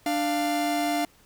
45% pulse tone pair together, 295.7 / 696 Hz, D4 / F5, +12 / -6 cents, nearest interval octave + minor third, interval 1482 cents, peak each -27 / -26 dBFS, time 0.06-1.05 s, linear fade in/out 2 ms, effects pink hiss -58 dBFS RMS until 1.25 s

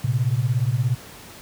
sine beating tone pair, 114.5 / 131.5 Hz, A#2 / C3, -31 / +9 cents, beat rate 17 Hz, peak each -21 dBFS, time 0.04-0.95 s, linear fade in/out 5 ms, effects pink hiss -42 dBFS RMS until 1.41 s + high-pass 60 Hz 12 dB/octave

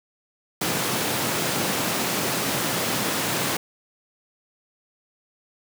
pink high-pass noise, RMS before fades -25 dBFS, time 0.61-3.57 s, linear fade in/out 5 ms, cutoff 130 Hz, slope 24 dB/octave, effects none

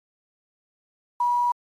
sine tone with quantisation, 968 Hz, B5, 35 cents flat, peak -19 dBFS, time 1.2-1.52 s, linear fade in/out 5 ms, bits 8, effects AAC 32 kbps

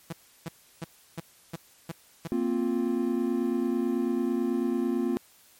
sawtooth tone bursts, 165.4 Hz, E3, 6 cents sharp, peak -28 dBFS, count 7, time 0.1-2.276 s, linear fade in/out 5 ms, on 28 ms, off 330 ms
triangle chord, Bb suspended second, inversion none, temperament just, 233.1 / 262.2 / 349.6 Hz, Bb3 / C4 / F4, 0 / +4 / +2 cents, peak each -27 dBFS, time 2.32-5.17 s, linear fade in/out 0 ms
effects white hiss -58 dBFS RMS until 5.59 s + MP3 64 kbps

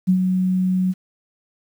sine tone with ADSR envelope, 185 Hz, F#3, in tune, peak -11 dBFS, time 0.07-0.94 s, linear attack 23 ms, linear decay 81 ms, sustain -5 dB, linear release 37 ms, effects 8-bit

